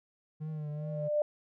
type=tone with vibrato; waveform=triangle; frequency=152.4 Hz; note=D#3; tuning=36 cents flat; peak=-33 dBFS; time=0.4-1.09 s; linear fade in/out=20 ms; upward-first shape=triangle; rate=2.5 Hz; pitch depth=58 cents each way
type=tone with exponential growth; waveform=sine; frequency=596 Hz; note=D5; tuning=25 cents sharp; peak=-23 dBFS; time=0.48-1.22 s; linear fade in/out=2 ms; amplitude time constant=160 ms
effects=none